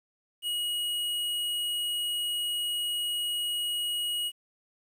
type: tone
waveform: square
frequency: 2900 Hz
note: F#7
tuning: 35 cents flat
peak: -29 dBFS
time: 0.42-4.32 s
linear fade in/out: 50 ms
effects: 10-bit